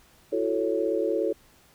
sine chord, F# minor seventh, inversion third, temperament equal with one note detuned, 333.3 / 370 / 440 / 554.4 Hz, E4 / F#4 / A4 / C#5, +19 / 0 / 0 / 0 cents, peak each -29 / -30 / -27 / -29 dBFS, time 0.32-1.33 s, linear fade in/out 10 ms, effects pink hiss -58 dBFS RMS until 1.74 s

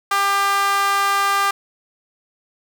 sawtooth tone with high-pass filter, 397.8 Hz, G4, 25 cents sharp, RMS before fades -18 dBFS, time 0.11-1.51 s, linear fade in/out 5 ms, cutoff 1100 Hz, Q 3.2, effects none

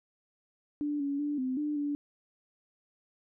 sine tone with pitch steps, 293.6 / 281.6 / 292.7 / 257.9 / 297.6 / 289.7 Hz, D4 / C#4 / D4 / C4 / D4 / D4, 0 / +27 / -6 / -25 / +23 / -24 cents, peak -29 dBFS, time 0.81-1.95 s, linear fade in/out 0 ms, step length 190 ms, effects none

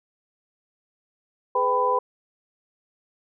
sine tone cluster, 418.9 / 502 / 788 / 998 Hz, G#4 / B4 / G5 / B5, +15 / +28 / +9 / +18 cents, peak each -29 / -24 / -30 / -21 dBFS, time 1.55-1.99 s, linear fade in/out 5 ms, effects none

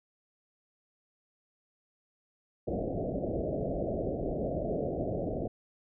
white low-pass noise, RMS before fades -33 dBFS, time 2.67-5.48 s, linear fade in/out 10 ms, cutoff 690 Hz, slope 96 dB/octave, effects none

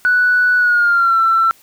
sine tone with pitch glide, 1480 to 1341.6 Hz, F#6 to E6, 0 to +30 cents, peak -9 dBFS, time 0.05-1.51 s, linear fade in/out 0 ms, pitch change -170 cents, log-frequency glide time 0.57-1.19 s, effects tanh soft clip ceiling -5 dBFS + white hiss -49 dBFS RMS until 1.62 s

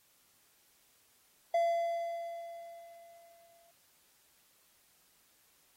triangle tone with exponential decay, 679 Hz, F5, 49 cents flat, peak -23 dBFS, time 1.54-3.71 s, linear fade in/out 5 ms, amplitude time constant 470 ms, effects white hiss -68 dBFS RMS until 5.76 s + AAC 48 kbps

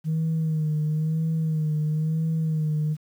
sine tone with vibrato, 156.7 Hz, D#3, 13 cents sharp, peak -20 dBFS, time 0.04-2.97 s, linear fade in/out 50 ms, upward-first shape sine, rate 1 Hz, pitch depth 49 cents each way, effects tanh soft clip ceiling -19 dBFS + 9-bit

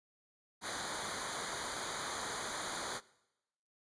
pink noise with comb filter, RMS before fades -40 dBFS, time 0.61-3.01 s, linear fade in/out 50 ms, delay 0.37 ms, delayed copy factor -0.95, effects noise-tail reverb RT60 0.9 s tail -21 dB re dry + resampled to 22050 Hz

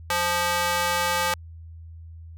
square tone with high-pass filter, 174.61 Hz, F3, in tune, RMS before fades -24 dBFS, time 0.1-1.34 s, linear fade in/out 2 ms, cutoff 870 Hz, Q 0.99, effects added 82 Hz sine -39 dBFS peak until 2.37 s

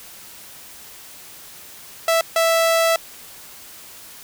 sawtooth tone bursts at uneven times, 659.3 Hz, E5, in tune, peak -11 dBFS, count 2, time 2.08-2.21 / 2.36-2.96 s, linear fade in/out 2 ms, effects white hiss -41 dBFS RMS until 4.23 s

